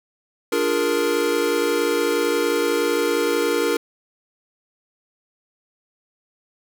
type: chord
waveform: square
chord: Bb dominant seventh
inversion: first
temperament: equal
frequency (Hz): 293.7 / 349.2 / 415.3 / 466.2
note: D4 / F4 / Ab4 / Bb4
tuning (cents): 0 / 0 / 0 / 0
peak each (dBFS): -27 / -26 / -26 / -22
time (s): 0.52-3.77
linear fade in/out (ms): 5
effects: none